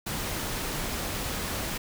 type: noise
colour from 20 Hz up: pink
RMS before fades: -32 dBFS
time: 0.06-1.78 s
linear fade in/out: 10 ms
effects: none